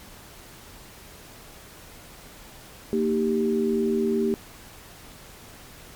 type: tone cluster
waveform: sine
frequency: 230.4 / 309.9 / 392.2 Hz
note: A#3 / D#4 / G4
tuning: -20 / -7 / +1 cents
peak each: -24 / -31 / -23 dBFS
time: 2.93-4.34 s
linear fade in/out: 0 ms
effects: pink hiss -46 dBFS RMS until 5.95 s + MP3 96 kbps